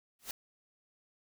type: noise with exponential growth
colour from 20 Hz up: white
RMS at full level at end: -35 dBFS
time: 0.19-0.31 s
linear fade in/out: 2 ms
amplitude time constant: 25 ms
effects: none